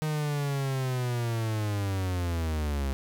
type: linear sweep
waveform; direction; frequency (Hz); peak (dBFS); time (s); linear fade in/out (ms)
45% pulse; down; 155.56 to 66.2; -27; 0.02-2.93; 0
effects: none